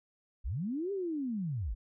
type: linear two-way sweep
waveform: sine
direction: up then down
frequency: 37.64 to 407.7 to 37.64 Hz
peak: -32 dBFS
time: 0.44-1.75 s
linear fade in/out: 20 ms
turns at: 0.92 s
effects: none